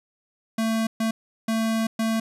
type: tone bursts at uneven times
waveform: square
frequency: 223.6 Hz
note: A3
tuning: 28 cents sharp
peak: -22 dBFS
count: 4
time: 0.58-0.87 / 1-1.11 / 1.48-1.87 / 1.99-2.2 s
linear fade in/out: 5 ms
effects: resampled to 32000 Hz + 9-bit